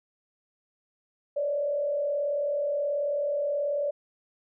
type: tone with frequency modulation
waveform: sine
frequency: 578 Hz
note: D5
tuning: 28 cents flat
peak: -25 dBFS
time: 1.36-3.91 s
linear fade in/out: 10 ms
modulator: 38.6 Hz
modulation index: 0.57
effects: none